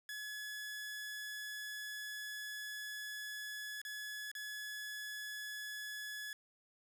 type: tone with dropouts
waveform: sawtooth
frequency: 1700 Hz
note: G#6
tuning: 40 cents sharp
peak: -39 dBFS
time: 0.09-6.33 s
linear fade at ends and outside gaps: 1 ms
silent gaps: 3.816-3.85 / 4.315-4.351 s
effects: 12-bit